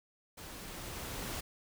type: noise with level ramp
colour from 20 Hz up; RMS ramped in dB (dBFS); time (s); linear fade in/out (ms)
pink; -48 to -39; 0.37-1.41; 10
effects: none